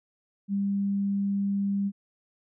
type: tone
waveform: sine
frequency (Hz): 199.1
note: G3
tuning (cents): +27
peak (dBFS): -24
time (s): 0.48-1.92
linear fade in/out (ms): 50
effects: none